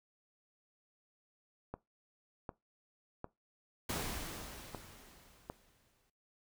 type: click train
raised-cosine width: 1 ms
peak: -27 dBFS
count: 6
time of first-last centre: 1.74-5.499 s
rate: 1.33 Hz
type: noise with exponential decay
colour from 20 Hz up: pink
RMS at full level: -37 dBFS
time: 3.89-6.1 s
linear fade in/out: 5 ms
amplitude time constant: 480 ms
effects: noise-tail reverb RT60 0.2 s tail -20 dB re dry